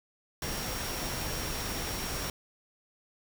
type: tone in noise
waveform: sine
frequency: 5588 Hz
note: F8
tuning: in tune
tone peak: -42 dBFS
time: 0.42-2.3 s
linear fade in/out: 2 ms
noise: pink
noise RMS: -35 dBFS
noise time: 0.42-2.3 s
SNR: -10 dB
effects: none